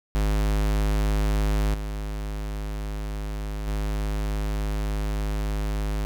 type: tone with level steps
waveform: square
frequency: 51.7 Hz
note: G#1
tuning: 7 cents flat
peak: -21 / -29 / -25 dBFS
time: 0.15-6.05 s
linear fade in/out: 0 ms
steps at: 1.74 / 3.67 s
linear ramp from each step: 2 ms
effects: none